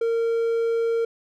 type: tone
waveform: triangle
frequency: 460 Hz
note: A#4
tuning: 23 cents flat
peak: -18 dBFS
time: 0.01-1.05 s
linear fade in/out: 5 ms
effects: none